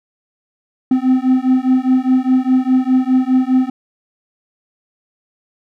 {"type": "beating tone pair", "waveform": "triangle", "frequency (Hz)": [255.4, 260.3], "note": ["C4", "C4"], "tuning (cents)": [-42, -9], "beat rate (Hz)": 4.9, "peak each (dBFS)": -12, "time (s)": [0.91, 3.7], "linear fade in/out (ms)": 5, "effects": []}